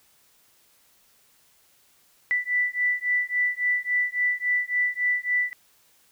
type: beating tone pair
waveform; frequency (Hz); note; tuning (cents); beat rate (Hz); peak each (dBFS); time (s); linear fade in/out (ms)
sine; 1975.5 / 1979.1; B6 / B6; 0 / +3; 3.6; -25; 2.31-5.53; 0
effects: white hiss -61 dBFS RMS until 6.11 s